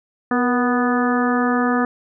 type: harmonic tone with a mistuned harmonic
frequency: 246.9 Hz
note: B3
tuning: in tune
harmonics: 1 / 2 / 3 / 4 / 5 / 6 / 7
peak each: -18 / -24 / -25 / -29 / -24 / -29 / -27 dBFS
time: 0.31-1.85 s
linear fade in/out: 2 ms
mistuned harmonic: 2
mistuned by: -45 cents
effects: none